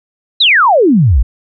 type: exponential sweep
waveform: sine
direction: down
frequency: 4187 to 49 Hz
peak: -5 dBFS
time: 0.4-1.23 s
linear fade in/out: 10 ms
effects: none